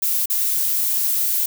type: noise with dropouts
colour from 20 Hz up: violet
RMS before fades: -20 dBFS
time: 0.02-1.46 s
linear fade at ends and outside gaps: 5 ms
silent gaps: 0.258-0.299 s
effects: none